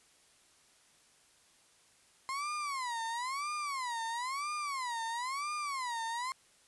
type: tone with vibrato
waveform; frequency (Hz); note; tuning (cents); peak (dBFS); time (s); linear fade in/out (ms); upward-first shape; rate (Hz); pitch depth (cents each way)
35% pulse; 1046.5; C6; 0; -33; 2.29-6.32; 0; sine; 1; 250
effects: white hiss -65 dBFS RMS until 6.67 s + resampled to 24000 Hz